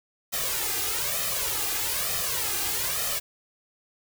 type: noise with flanger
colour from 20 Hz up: white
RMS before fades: -28 dBFS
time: 0.32-3.2 s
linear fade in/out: 20 ms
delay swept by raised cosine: 1.6 to 2.5 ms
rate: 1.1 Hz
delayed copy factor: +0.8
effects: none